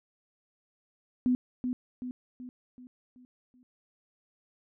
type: tone with echo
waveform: sine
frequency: 250.1 Hz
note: B3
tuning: 22 cents sharp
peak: -22 dBFS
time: 1.26-1.35 s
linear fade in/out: 0 ms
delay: 380 ms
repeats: 6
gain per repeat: -6 dB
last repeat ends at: 3.63 s
effects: none

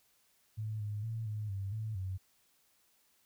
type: tone with pitch steps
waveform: sine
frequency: 108.4 / 104.5 / 112.6 / 106.4 / 97.8 / 109.4 / 94.1 Hz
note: A2 / G#2 / A2 / G#2 / G2 / A2 / F#2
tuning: -25 / +11 / +40 / +42 / -4 / -9 / +30 cents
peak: -35 dBFS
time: 0.57-2.18 s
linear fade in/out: 20 ms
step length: 230 ms
effects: white hiss -71 dBFS RMS until 3.25 s

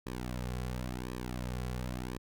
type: tone with flanger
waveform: sawtooth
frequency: 62 Hz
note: B1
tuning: 7 cents sharp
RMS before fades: -38 dBFS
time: 0.06-2.18 s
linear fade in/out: 5 ms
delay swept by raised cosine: 1.4 to 3.3 ms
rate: 0.94 Hz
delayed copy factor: -1
effects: none

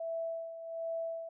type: tone with tremolo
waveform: sine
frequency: 660 Hz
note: E5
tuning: 2 cents sharp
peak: -33 dBFS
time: 0-1.29 s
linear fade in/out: 5 ms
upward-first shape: sine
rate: 1.3 Hz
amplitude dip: 65%
effects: none

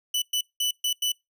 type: tone bursts at uneven times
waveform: sawtooth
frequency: 2979 Hz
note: F#7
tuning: 11 cents sharp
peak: -20 dBFS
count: 5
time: 0.14-0.22 / 0.33-0.41 / 0.6-0.71 / 0.84-0.93 / 1.02-1.12 s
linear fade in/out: 5 ms
effects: noise-tail reverb RT60 0.2 s tail -25 dB re dry

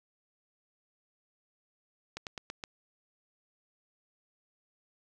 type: slowing click train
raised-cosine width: 0.2 ms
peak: -21 dBFS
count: 5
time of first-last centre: 2.17-2.638 s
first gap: 98 ms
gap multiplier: 1.12
effects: none

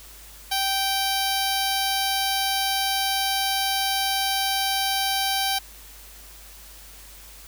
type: tone with notch filter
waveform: 10% pulse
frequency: 780 Hz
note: G5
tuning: 9 cents flat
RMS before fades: -24 dBFS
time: 0.51-5.59 s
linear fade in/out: 10 ms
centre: 1900 Hz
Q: 1.2
effects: added 50 Hz sine -47 dBFS peak until 7.47 s + white hiss -46 dBFS RMS until 7.47 s

